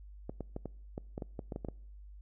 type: clicks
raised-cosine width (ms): 2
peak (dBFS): -25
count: 12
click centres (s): 0.295 / 0.407 / 0.564 / 0.657 / 0.979 / 1.179 / 1.222 / 1.392 / 1.522 / 1.561 / 1.648 / 1.686
effects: noise-tail reverb RT60 0.7 s tail -25 dB re dry + added 50 Hz sine -48 dBFS peak until 2.21 s